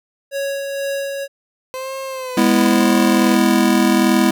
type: tone with tremolo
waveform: square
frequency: 554.4 Hz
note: C#5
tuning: in tune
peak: -20 dBFS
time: 0.31-1.28 s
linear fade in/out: 50 ms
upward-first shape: sine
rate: 2.1 Hz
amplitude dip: 35%
type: tone with vibrato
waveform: 30% pulse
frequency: 515 Hz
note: C5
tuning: 28 cents flat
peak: -22 dBFS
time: 1.74-3.35 s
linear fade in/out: 0 ms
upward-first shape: sine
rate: 1 Hz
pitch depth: 66 cents each way
type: chord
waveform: square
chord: E major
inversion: first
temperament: just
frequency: 206 / 247.2 / 329.6 Hz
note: G#3 / B3 / E4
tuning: -14 / +2 / 0 cents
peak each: -17 dBFS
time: 2.37-4.31 s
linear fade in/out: 5 ms
effects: none